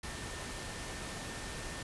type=tone in noise; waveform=sine; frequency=1800 Hz; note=A6; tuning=39 cents sharp; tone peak=-51 dBFS; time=0.03-1.83 s; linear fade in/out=5 ms; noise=pink; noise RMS=-42 dBFS; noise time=0.03-1.83 s; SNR=-12 dB; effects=resampled to 24000 Hz